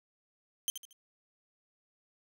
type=tone with echo; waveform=15% pulse; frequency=3136 Hz; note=G7; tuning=in tune; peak=-22 dBFS; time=0.68-0.7 s; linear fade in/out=0 ms; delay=76 ms; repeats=3; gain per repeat=-9 dB; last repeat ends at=0.928 s; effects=none

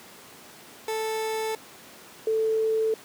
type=tone pair in turn; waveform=30% pulse / sine; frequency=440 / 441.6 Hz; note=A4 / A4; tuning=0 / +6 cents; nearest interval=unison; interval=6 cents; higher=second; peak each=-24 / -21 dBFS; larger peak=second; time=0.88-1.55 / 2.27-2.94 s; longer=neither; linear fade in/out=2 ms; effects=pink hiss -47 dBFS RMS until 3.04 s + high-pass 200 Hz 12 dB/octave

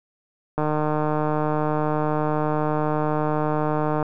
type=click train; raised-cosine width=1 ms; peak=-10 dBFS; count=525; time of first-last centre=0.58-4.027 s; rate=152 Hz; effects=none

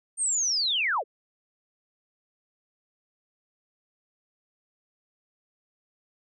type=linear sweep; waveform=sine; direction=down; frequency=8860 to 353.2 Hz; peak=-23 dBFS; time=0.17-1.04 s; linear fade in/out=50 ms; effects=none

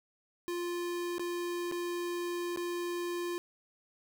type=tone with dropouts; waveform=square; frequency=349.2 Hz; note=F4; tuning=in tune; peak=-34 dBFS; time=0.48-3.38 s; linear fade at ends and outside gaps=0 ms; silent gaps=1.182-1.195 / 1.714-1.722 / 2.561-2.573 s; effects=none

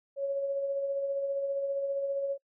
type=tone with tremolo; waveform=sine; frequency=554.4 Hz; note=C#5; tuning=in tune; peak=-27 dBFS; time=0.16-2.38 s; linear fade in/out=50 ms; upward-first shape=sine; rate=15 Hz; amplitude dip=35%; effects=noise-tail reverb RT60 0.1 s tail -26 dB re dry

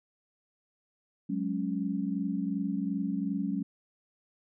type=chord; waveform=sine; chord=F# suspended second; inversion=none; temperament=equal; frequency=185 / 207.7 / 277.2 Hz; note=F#3 / G#3 / C#4; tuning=0 / 0 / 0 cents; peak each=-33 dBFS; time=1.29-3.63 s; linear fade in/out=10 ms; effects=none

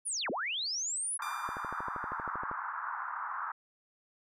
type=linear two-way sweep; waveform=sine; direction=down then up; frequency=10548 to 185 to 10548 Hz; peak=-32 dBFS; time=0.05-1.18 s; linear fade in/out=20 ms; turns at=0.3 s
type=band-pass noise; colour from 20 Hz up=pink; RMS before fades=-38 dBFS; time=1.19-3.52 s; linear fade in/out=5 ms; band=940 to 1500 Hz; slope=48 dB/octave
type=tone with exponential decay; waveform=sawtooth; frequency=1194 Hz; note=D6; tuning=28 cents sharp; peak=-34 dBFS; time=1.22-2.37 s; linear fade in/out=2 ms; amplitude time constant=250 ms
type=click train; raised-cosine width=1 ms; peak=-26 dBFS; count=14; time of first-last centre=1.49-2.514 s; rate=12.7 Hz
effects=resampled to 32000 Hz

